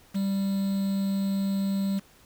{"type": "tone with quantisation", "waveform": "triangle", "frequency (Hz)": 196, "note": "G3", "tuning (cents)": 0, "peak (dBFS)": -22, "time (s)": [0.14, 2], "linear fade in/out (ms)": 20, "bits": 7, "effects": ["pink hiss -57 dBFS RMS until 2.25 s"]}